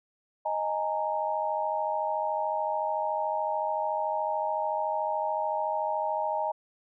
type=chord; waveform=sine; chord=D# suspended fourth; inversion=none; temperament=equal with one note detuned; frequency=622.3 / 830.6 / 924.3 Hz; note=D#5 / G#5 / A#5; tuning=0 / 0 / -15 cents; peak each=-31 dBFS; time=0.45-6.52 s; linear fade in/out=10 ms; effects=none